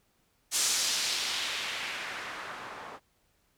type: noise with low-pass filter sweep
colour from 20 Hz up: blue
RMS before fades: -33 dBFS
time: 0.51-3 s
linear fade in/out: 50 ms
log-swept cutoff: 7500 to 880 Hz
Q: 1.2
effects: pink hiss -71 dBFS RMS until 3.57 s